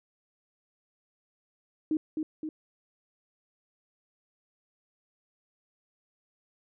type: tone with echo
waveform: sine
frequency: 311.1 Hz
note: D#4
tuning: in tune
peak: -24 dBFS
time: 1.91-1.97 s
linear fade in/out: 2 ms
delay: 260 ms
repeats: 2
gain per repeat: -4 dB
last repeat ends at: 2.49 s
effects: none